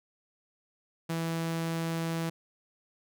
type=tone; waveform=sawtooth; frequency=164.81 Hz; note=E3; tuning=in tune; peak=-26 dBFS; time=1.09-2.3 s; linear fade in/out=10 ms; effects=none